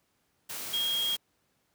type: tone in noise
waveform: sine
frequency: 3259 Hz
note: G#7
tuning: 33 cents flat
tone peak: -27 dBFS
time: 0.73-1.16 s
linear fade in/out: 10 ms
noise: white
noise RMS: -38 dBFS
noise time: 0.49-1.17 s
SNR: +8 dB
effects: pink hiss -73 dBFS RMS until 1.74 s + high-pass 80 Hz 12 dB/octave